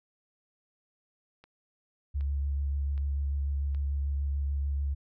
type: click train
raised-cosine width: 0.3 ms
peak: -37 dBFS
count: 4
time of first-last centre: 1.44-3.748 s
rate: 1.3 Hz
type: tone with vibrato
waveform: sine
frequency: 70.3 Hz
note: C#2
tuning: 25 cents sharp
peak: -27 dBFS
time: 2.14-4.95 s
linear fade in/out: 20 ms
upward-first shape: sine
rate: 6.8 Hz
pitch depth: 18 cents each way
effects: none